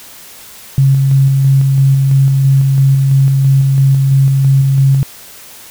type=tone with tremolo; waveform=sine; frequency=135.9 Hz; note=C#3; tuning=34 cents flat; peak=-5 dBFS; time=0.78-5.03 s; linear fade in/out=0 ms; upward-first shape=square; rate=3 Hz; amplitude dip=25%; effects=white hiss -35 dBFS RMS until 5.7 s